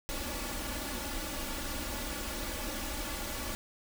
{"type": "noise with comb filter", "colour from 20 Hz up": "pink", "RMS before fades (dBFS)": -37, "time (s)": [0.09, 3.55], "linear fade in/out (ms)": 0, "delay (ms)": 3.5, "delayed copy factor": 1, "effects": []}